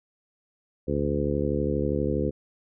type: harmonic tone with a mistuned harmonic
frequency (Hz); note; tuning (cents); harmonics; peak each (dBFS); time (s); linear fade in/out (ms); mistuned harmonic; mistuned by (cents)
72.4; D2; -24; 1 / 2 / 3 / 4 / 5 / 6 / 7; -31 / -31 / -31 / -31 / -31 / -31 / -31; 0.87-2.31; 20; 1; +44
effects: none